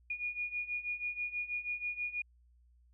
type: beating tone pair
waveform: sine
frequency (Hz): 2439 / 2445.2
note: D#7 / D#7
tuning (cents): -35 / -31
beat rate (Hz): 6.2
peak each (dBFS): -40 / -37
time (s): 0.1-2.22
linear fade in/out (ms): 5
effects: added 60 Hz sine -62 dBFS peak until 2.93 s